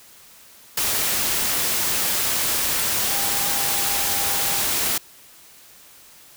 sine tone in noise, 802 Hz, G5, 39 cents sharp, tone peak -33 dBFS, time 3.08-4.62 s, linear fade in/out 5 ms, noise white, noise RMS -22 dBFS, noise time 0.77-4.98 s, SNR -14 dB, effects white hiss -48 dBFS RMS until 6.36 s

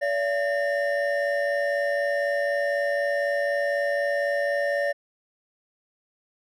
triangle tone cluster, 573 / 677 / 1817 Hz, D5 / E5 / A#6, -43 / +46 / -45 cents, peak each -22 / -29 / -27 dBFS, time 0.01-4.93 s, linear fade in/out 20 ms, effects none

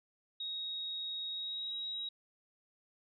sine tone with pitch glide, 3771 to 3826 Hz, A#7 to A#7, +19 to +44 cents, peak -37 dBFS, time 0.4-2.09 s, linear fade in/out 5 ms, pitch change +25 cents, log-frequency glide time 1.29-1.75 s, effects none

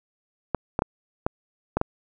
clicks, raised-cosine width 1 ms, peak -8 dBFS, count 6, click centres 0.547 / 0.791 / 0.821 / 1.265 / 1.77 / 1.814 s, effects none

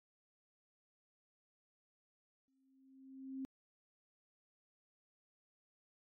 sine tone with exponential growth, 266.1 Hz, C4, 29 cents sharp, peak -39 dBFS, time 2.48-3.45 s, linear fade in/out 0 ms, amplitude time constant 210 ms, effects AAC 48 kbps

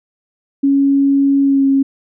sine tone with pitch glide, 277.2 to 272.6 Hz, C#4 to C#4, 0 to -29 cents, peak -9 dBFS, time 0.63-1.83 s, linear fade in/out 10 ms, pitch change -29 cents, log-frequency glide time 1.43-1.65 s, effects none

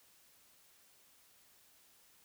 silence, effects white hiss -66 dBFS RMS until 2.24 s

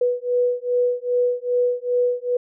sine beating tone pair, 490 / 492.5 Hz, B4 / B4, -14 / -5 cents, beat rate 2.5 Hz, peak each -21 dBFS, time 0.01-2.37 s, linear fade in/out 5 ms, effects none

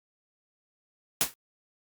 white noise with exponential decay, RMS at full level -20 dBFS, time 1.21-1.34 s, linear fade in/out 0 ms, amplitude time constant 28 ms, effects Opus 48 kbps

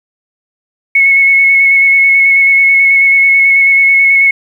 sine tone with vibrato, 2195 Hz, C#7, 18 cents flat, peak -4 dBFS, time 0.95-4.31 s, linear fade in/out 5 ms, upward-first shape square, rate 9.2 Hz, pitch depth 12 cents each way, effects 7-bit

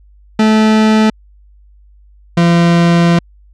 40% pulse tone pair in turn, 217.4 / 170.78 Hz, A3 / F3, -21 / -38 cents, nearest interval major third, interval 417 cents, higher first, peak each -6 dBFS, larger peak neither, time 0.39-1.1 / 2.37-3.19 s, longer second, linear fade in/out 5 ms, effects added 50 Hz sine -41 dBFS peak until 3.53 s + low-pass 5000 Hz 12 dB/octave

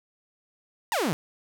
sawtooth exponential sweep, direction down, 1000 to 138.59 Hz, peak -20 dBFS, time 0.92-1.13 s, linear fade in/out 0 ms, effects none

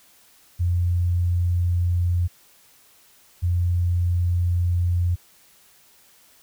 sine tone pair in turn, 87.8 / 87.8 Hz, F2 / F2, +10 / +10 cents, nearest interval unison, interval 0 cents, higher neither, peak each -18 dBFS, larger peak neither, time 0.59-2.28 / 3.42-5.16 s, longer second, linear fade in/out 20 ms, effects white hiss -55 dBFS RMS until 6.42 s

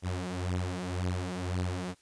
sawtooth beating tone pair, 89.6 / 91.5 Hz, F2 / F#2, +45 / -19 cents, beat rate 1.9 Hz, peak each -30 dBFS, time 0.02-1.95 s, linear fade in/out 50 ms, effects white hiss -65 dBFS RMS until 2.01 s + resampled to 22050 Hz

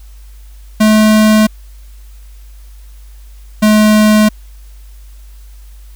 square tone pair in turn, 215.5 / 213.6 Hz, A3 / G#3, -36 / +49 cents, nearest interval unison, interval 15 cents, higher first, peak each -6 dBFS, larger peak neither, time 0.8-1.47 / 3.62-4.29 s, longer neither, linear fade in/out 10 ms, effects added 50 Hz sine -32 dBFS peak until 5.95 s + white hiss -49 dBFS RMS until 5.95 s

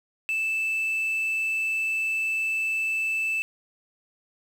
sine tone, 2637 Hz, E7, in tune, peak -21 dBFS, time 0.29-3.42 s, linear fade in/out 0 ms, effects tanh soft clip ceiling -23 dBFS + 8-bit

